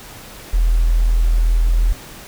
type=tone; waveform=sine; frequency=41.2 Hz; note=E1; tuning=in tune; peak=-11 dBFS; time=0.53-1.93 s; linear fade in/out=10 ms; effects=pink hiss -37 dBFS RMS until 2.27 s